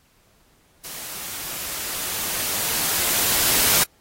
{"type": "noise with level ramp", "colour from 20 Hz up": "white", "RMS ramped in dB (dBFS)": [-35, -17], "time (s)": [0.84, 3.84], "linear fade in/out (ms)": 10, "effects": ["pink hiss -60 dBFS RMS until 4 s", "AAC 48 kbps"]}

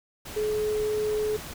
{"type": "tone in noise", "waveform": "sine", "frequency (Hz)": 426, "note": "G#4", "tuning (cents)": 44, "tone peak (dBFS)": -24, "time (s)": [0.36, 1.37], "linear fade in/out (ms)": 10, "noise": "pink", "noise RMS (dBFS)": -39, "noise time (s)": [0.25, 1.54], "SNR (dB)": 12, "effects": []}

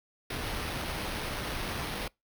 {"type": "noise with sample-and-hold", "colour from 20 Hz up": "pink", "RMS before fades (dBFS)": -35, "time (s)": [0.3, 2.08], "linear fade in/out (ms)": 5, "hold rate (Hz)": 7350, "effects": ["noise-tail reverb RT60 0.2 s tail -25 dB re dry"]}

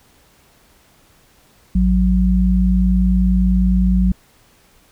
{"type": "tone pair together", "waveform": "sine", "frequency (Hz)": [55.11, 185], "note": ["A1", "F#3"], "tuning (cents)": [3, 0], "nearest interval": "octave + major sixth", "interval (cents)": 2097, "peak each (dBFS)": -14, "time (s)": [1.75, 4.12], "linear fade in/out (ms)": 5, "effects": ["pink hiss -53 dBFS RMS until 4.91 s"]}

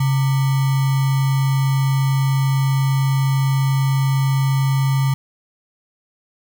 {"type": "tone with sample-and-hold", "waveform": "sine", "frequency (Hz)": 135.6, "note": "C#3", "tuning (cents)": -38, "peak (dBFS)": -14, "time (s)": [0, 5.14], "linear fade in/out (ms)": 5, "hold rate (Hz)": 1050, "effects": []}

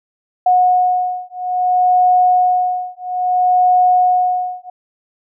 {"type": "beating tone pair", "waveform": "sine", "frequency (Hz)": [728, 728.6], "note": ["F#5", "F#5"], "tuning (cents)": [-28, -27], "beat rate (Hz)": 0.6, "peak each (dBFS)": -14, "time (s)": [0.46, 4.7], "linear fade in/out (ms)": 5, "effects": []}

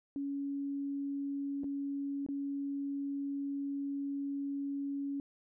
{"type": "tone with dropouts", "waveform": "sine", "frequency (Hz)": 280, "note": "C#4", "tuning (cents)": 18, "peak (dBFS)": -34, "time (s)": [0.16, 5.2], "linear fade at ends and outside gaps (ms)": 1, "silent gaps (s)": [[1.635, 1.642], [2.264, 2.287]], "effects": []}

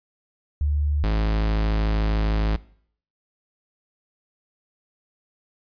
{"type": "tone pair in turn", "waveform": ["sine", "45% pulse"], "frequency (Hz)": [73.42, 53.2], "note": ["D2", "G#1"], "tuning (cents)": [0, 42], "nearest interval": "tritone", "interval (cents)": 558, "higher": "first", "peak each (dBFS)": -19, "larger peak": "neither", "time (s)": [[0.61, 1.04], [1.04, 2.56]], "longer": "second", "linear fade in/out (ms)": 0, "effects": ["noise-tail reverb RT60 0.6 s tail -21 dB re dry", "resampled to 11025 Hz"]}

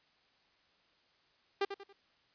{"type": "tone with echo", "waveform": "sawtooth", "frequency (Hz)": 397.6, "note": "G4", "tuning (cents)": 25, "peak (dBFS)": -25, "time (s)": [1.61, 1.65], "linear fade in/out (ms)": 5, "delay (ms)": 93, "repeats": 3, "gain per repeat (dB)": -9, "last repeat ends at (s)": 1.929, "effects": ["white hiss -70 dBFS RMS until 2.34 s", "resampled to 11025 Hz"]}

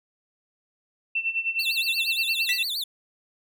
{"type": "tone with tremolo", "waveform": "sine", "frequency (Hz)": 2688, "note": "E7", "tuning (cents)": 33, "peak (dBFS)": -21, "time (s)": [1.15, 2.63], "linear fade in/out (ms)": 5, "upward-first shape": "sine", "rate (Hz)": 9.7, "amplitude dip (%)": 80}
{"type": "tone with vibrato", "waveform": "45% pulse", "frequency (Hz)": 3989, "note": "B7", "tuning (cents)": 17, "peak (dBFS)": -26, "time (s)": [1.59, 2.84], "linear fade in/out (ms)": 5, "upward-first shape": "sine", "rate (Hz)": 8.6, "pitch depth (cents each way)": 250}
{"type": "tone with exponential decay", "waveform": "sawtooth", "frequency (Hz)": 1973, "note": "B6", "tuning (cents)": -2, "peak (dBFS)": -20, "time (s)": [2.49, 2.69], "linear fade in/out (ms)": 1, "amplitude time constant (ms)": 43}
{"effects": []}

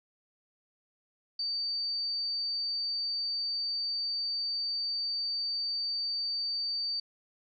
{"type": "tone", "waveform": "sine", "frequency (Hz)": 4607, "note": "D8", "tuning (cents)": -34, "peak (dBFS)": -30, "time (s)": [1.39, 7], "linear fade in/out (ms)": 5, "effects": []}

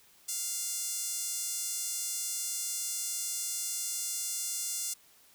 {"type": "tone with high-pass filter", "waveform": "sawtooth", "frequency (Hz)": 698.5, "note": "F5", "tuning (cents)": 0, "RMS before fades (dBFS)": -35, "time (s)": [0.28, 4.94], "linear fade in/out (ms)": 10, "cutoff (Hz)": 7100, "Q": 1.8, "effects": ["white hiss -61 dBFS RMS until 5.34 s"]}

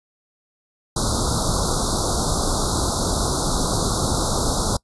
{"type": "band-stop noise", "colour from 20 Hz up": "pink", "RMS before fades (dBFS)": -21, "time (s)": [0.96, 4.77], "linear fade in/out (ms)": 5, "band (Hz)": [1400, 3700], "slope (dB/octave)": 96, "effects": ["noise-tail reverb RT60 0.1 s tail -24 dB re dry", "resampled to 24000 Hz"]}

